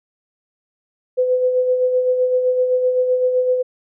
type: tone with tremolo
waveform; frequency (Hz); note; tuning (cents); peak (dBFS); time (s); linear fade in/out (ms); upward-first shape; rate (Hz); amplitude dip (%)
sine; 505; B4; +39; -12; 1.17-3.63; 20; sine; 7.8; 45
effects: none